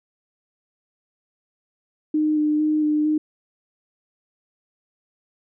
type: tone with vibrato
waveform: sine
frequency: 304.1 Hz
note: D#4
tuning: 40 cents flat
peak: -17 dBFS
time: 2.14-3.18 s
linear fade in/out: 5 ms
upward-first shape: square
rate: 2.2 Hz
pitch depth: 13 cents each way
effects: none